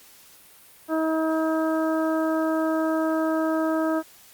harmonic tone, 318.7 Hz, D#4, 42 cents sharp, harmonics 1 / 2 / 3 / 4 / 5, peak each -23 / -26 / -34 / -32 / -36 dBFS, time 0.88-4.03 s, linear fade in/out 50 ms, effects white hiss -51 dBFS RMS until 4.33 s + Opus 48 kbps

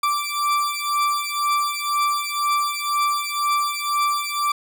40% pulse beating tone pair, 1169 / 1171 Hz, D6 / D6, -8 / -5 cents, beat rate 2 Hz, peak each -22 dBFS, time 0.03-4.52 s, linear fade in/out 5 ms, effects none

